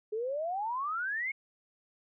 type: exponential sweep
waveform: sine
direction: up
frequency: 416.7 to 2217 Hz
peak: -31 dBFS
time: 0.12-1.32 s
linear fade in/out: 10 ms
effects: none